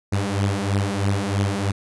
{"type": "beating tone pair", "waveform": "sawtooth", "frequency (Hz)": [98, 101.1], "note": ["G2", "G#2"], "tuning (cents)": [0, -46], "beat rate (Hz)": 3.1, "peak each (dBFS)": -19, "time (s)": [0.12, 1.72], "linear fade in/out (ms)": 10, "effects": ["resampled to 24000 Hz"]}